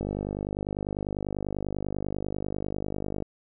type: click train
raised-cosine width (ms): 2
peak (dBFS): -17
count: 162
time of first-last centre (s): 0.01-3.224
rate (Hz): 50.1
effects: none